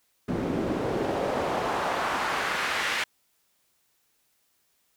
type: noise with band-pass filter sweep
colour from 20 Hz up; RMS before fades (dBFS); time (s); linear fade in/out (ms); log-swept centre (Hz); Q
pink; -28; 0.28-3.04; 5; 250 to 2200; 1.2
effects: white hiss -70 dBFS RMS until 4.96 s